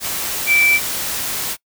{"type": "tone in noise", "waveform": "sine", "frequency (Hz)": 2329, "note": "D7", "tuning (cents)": -15, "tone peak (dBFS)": -11, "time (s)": [0.46, 0.8], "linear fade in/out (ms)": 50, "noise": "white", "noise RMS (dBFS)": -23, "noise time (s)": [0, 1.57], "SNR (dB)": 9, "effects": ["noise-tail reverb RT60 0.1 s tail -23 dB re dry"]}